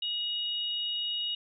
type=tone pair together; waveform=sine; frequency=2896 / 3764 Hz; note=F#7 / A#7; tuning=-38 / +16 cents; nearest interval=perfect fourth; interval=454 cents; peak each=-31 / -35 dBFS; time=0.02-1.35 s; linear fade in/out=5 ms; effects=none